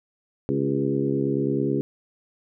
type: harmonic tone with a mistuned harmonic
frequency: 69.3 Hz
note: C#2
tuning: in tune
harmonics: 2 / 3 / 4 / 5 / 6 / 7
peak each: -28 / -30 / -26 / -28 / -27 / -35 dBFS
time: 0.49-1.81 s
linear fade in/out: 0 ms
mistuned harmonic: 6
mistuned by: -34 cents
effects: none